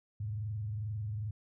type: tone with frequency modulation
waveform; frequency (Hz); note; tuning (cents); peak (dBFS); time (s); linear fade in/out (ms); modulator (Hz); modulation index
sine; 106; G#2; +36; -34; 0.2-1.31; 5; 22.4; 0.42
effects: none